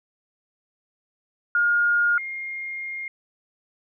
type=tone pair in turn; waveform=sine; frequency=1422 / 2127 Hz; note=F6 / C7; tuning=+31 / +28 cents; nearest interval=perfect fifth; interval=697 cents; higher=second; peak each=-17 / -29 dBFS; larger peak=first; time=1.55-2.18 / 2.18-3.08 s; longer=second; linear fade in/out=2 ms; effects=none